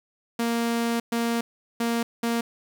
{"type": "tone bursts at uneven times", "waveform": "sawtooth", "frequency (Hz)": 233.1, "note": "A#3", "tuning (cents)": 0, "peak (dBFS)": -19, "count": 4, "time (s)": [[0.39, 1], [1.12, 1.41], [1.8, 2.03], [2.23, 2.41]], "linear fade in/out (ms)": 5, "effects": ["10-bit"]}